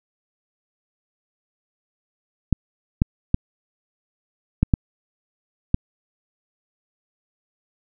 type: clicks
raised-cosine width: 5 ms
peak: -3 dBFS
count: 6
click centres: 2.527 / 3.019 / 3.344 / 4.63 / 4.738 / 5.744 s
effects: none